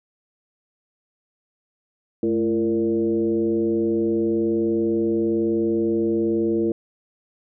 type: tone with frequency modulation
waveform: sine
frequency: 338.9 Hz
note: E4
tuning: 48 cents sharp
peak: -18 dBFS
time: 2.23-6.72 s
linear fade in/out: 2 ms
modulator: 121 Hz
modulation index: 1
effects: none